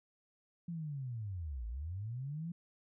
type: linear two-way sweep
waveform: sine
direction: down then up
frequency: 174.61 to 53 to 174.61 Hz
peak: -38 dBFS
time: 0.68-2.52 s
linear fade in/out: 5 ms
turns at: 1.67 s
effects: none